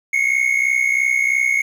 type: tone pair together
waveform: triangle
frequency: 2154 / 2217 Hz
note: C7 / C#7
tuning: +50 / 0 cents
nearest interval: unison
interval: 50 cents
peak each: -16 dBFS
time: 0.13-1.62 s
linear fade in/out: 5 ms
effects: 8-bit